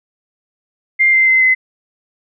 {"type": "tone with pitch steps", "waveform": "sine", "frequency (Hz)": [2100, 2081, 2062, 2043], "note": ["C7", "C7", "C7", "C7"], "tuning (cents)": [6, -10, -26, -42], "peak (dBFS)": -8, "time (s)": [0.99, 1.55], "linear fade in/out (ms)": 20, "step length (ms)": 140, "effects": []}